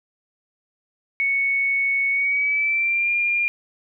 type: tone with pitch glide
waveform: sine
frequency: 2217 to 2404 Hz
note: C#7 to D7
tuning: 0 to +40 cents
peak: -18 dBFS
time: 1.2-3.48 s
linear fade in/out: 0 ms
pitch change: +140 cents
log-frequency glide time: 2.1-3.12 s
effects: none